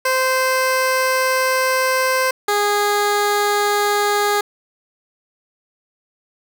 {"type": "tone pair in turn", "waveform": "15% pulse", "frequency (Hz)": [519, 411.9], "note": ["C5", "G#4"], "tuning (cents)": [-14, -14], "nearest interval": "major third", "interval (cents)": 400, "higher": "first", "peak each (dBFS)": -9, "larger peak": "neither", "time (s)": [[0.05, 2.31], [2.48, 4.41]], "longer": "first", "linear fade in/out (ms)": 5, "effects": []}